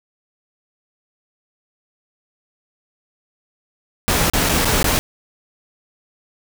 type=noise with dropouts; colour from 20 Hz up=pink; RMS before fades=-17 dBFS; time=4.08-4.99 s; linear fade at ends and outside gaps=0 ms; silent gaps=4.299-4.335 / 4.489-4.494 / 4.647-4.654 / 4.829-4.843 s; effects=none